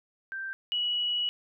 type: tone pair in turn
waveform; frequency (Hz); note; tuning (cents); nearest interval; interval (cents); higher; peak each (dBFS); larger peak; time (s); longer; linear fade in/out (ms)
sine; 1568 / 2928; G6 / F#7; 0 / -19; major seventh; 1081; second; -33 / -26; second; 0.32-0.53 / 0.72-1.29; second; 0
effects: none